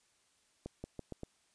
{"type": "accelerating click train", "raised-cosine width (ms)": 2, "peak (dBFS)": -28, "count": 5, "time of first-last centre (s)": [0.66, 1.234], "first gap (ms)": 180, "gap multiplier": 0.85, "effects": ["white hiss -72 dBFS RMS until 1.54 s", "resampled to 22050 Hz"]}